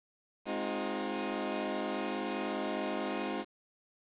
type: chord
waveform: 20% pulse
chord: F minor seventh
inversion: first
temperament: equal with one note detuned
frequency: 207.7 / 261.6 / 311.1 / 355.9 Hz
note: Ab3 / C4 / Eb4 / F4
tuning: 0 / 0 / 0 / +33 cents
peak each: -34 dBFS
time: 0.45-3.45 s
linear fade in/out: 50 ms
effects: resampled to 8000 Hz + 9-bit